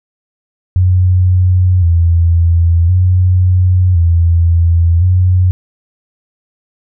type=tone with vibrato; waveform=sine; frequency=87.8 Hz; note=F2; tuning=10 cents sharp; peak=-6 dBFS; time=0.76-5.51 s; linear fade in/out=0 ms; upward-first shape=square; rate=0.47 Hz; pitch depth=68 cents each way; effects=none